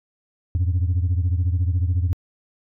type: beating tone pair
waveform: sine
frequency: 85.7 / 99.7 Hz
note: F2 / G2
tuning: -32 / +30 cents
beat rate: 14 Hz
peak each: -17 / -21 dBFS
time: 0.55-2.13 s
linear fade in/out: 0 ms
effects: tanh soft clip ceiling -15 dBFS